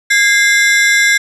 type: ring-modulated tone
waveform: 40% pulse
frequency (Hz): 1864.7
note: A#6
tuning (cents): 0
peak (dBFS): -4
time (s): 0.1-1.18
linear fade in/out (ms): 10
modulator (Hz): 228
effects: resampled to 24000 Hz + 7-bit